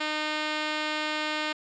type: tone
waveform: 5% pulse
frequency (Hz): 305.7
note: D#4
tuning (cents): -30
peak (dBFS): -16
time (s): 0-1.53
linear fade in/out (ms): 10
effects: resampled to 16000 Hz